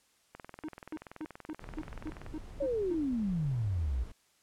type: click train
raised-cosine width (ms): 0.5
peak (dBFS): -30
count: 41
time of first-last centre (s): 0.35-2.264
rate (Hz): 20.9
type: tone bursts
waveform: triangle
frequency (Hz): 309.9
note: D#4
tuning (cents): -7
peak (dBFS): -34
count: 9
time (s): 0.64-2.947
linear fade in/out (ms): 2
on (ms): 43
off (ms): 240
type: noise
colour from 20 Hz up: brown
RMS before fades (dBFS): -46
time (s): 1.6-4.12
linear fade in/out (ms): 5
type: exponential sweep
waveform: sine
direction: down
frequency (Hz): 580 to 56.9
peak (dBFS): -29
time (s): 2.6-4.04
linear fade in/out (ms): 10
effects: white hiss -69 dBFS RMS until 4.42 s + low-pass 10000 Hz 12 dB/octave